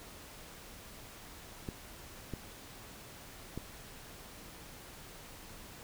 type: clicks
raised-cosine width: 3 ms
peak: -25 dBFS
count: 3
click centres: 1.688 / 2.337 / 3.576 s
effects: pink hiss -51 dBFS RMS until 5.83 s